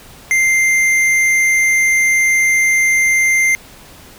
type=tone with tanh clipping; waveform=triangle; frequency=2093 Hz; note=C7; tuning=in tune; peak=-12 dBFS; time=0.31-3.55 s; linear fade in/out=0 ms; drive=16 dB; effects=pink hiss -40 dBFS RMS until 4.18 s